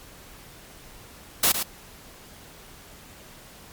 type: noise with echo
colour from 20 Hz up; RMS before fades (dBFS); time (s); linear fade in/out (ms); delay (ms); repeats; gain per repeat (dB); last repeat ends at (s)
white; -19; 1.43-1.52; 5; 110; 1; -8; 1.63
effects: pink hiss -47 dBFS RMS until 3.72 s + MP3 96 kbps